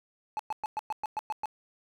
triangle tone bursts, 860 Hz, A5, 40 cents flat, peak -27 dBFS, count 9, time 0.37-1.457 s, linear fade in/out 0 ms, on 23 ms, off 110 ms, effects none

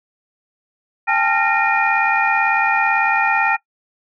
sine tone cluster, 796 / 874 / 1383 / 1848 / 2425 Hz, G5 / A5 / F6 / A#6 / D#7, +26 / -12 / -17 / -16 / -45 cents, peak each -20 dBFS, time 1.07-3.57 s, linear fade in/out 20 ms, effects noise-tail reverb RT60 0.1 s tail -21 dB re dry + tanh soft clip ceiling -2 dBFS

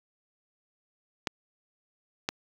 clicks, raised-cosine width 0.2 ms, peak -10 dBFS, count 2, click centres 1.272 / 2.289 s, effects high-pass 80 Hz 12 dB/octave + 7-bit

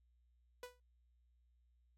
sawtooth tone with exponential decay, 493.9 Hz, B4, in tune, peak -40 dBFS, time 0.63-0.8 s, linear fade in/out 2 ms, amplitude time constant 36 ms, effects added 60 Hz sine -70 dBFS peak until 1.97 s + AAC 48 kbps

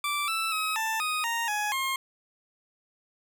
20% pulse tone with pitch steps, 1169 / 1322 / 1274 / 886 / 1247 / 930 / 838 / 1069 Hz, D6 / E6 / D#6 / A5 / D#6 / A#5 / G#5 / C6, -8 / +5 / +41 / +12 / +3 / -4 / +15 / +37 cents, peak -22 dBFS, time 0.04-1.96 s, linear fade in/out 2 ms, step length 240 ms, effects none

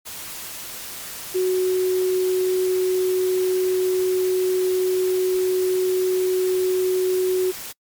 sine tone in noise, 370 Hz, F#4, in tune, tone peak -17 dBFS, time 1.34-7.52 s, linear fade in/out 20 ms, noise white, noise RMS -34 dBFS, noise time 0.05-7.73 s, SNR +14 dB, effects noise-tail reverb RT60 0.1 s tail -26 dB re dry + MP3 96 kbps

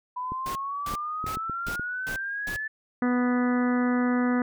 sine exponential sweep, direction up, 988 to 1760 Hz, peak -29 dBFS, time 0.16-2.68 s, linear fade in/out 10 ms
clicks, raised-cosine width 3 ms, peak -23 dBFS, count 7, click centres 0.32 / 0.938 / 1.242 / 1.371 / 1.497 / 1.685 / 1.796 s
pink noise bursts, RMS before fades -37 dBFS, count 6, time 0.46-2.562 s, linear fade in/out 0 ms, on 92 ms, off 310 ms
harmonic tone, 246.9 Hz, B3, in tune, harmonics 1 / 2 / 3 / 4 / 5 / 6 / 7 / 8, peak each -22 / -32 / -36 / -38 / -35 / -37 / -38 / -40 dBFS, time 3.02-4.42 s, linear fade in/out 2 ms
effects none

